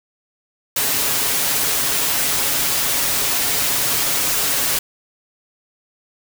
white noise with comb filter, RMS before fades -19 dBFS, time 0.76-4.79 s, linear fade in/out 5 ms, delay 7.2 ms, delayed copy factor +0.55, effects none

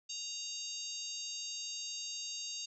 harmonic tone with a mistuned harmonic, 932.3 Hz, A#5, in tune, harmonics 3 / 4 / 5 / 6 / 7 / 8, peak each -48 / -47 / -44 / -53 / -44 / -50 dBFS, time 0.09-2.66 s, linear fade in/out 10 ms, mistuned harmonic 7, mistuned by -15 cents, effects none

